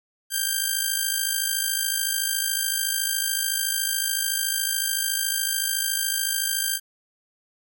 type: tone with amplitude modulation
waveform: 5% pulse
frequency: 1581 Hz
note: G6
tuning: 14 cents sharp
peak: -9 dBFS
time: 0.3-6.8 s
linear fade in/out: 50 ms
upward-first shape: sine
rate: 53.8 Hz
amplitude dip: 60%
effects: none